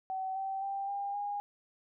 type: tone with pitch steps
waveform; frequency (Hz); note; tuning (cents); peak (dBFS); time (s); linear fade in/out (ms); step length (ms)
sine; 760 / 773.7 / 787.7 / 801.9 / 816.4; F#5 / G5 / G5 / G5 / G#5; +46 / -23 / +8 / +39 / -30; -33; 0.1-1.4; 0; 260
effects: none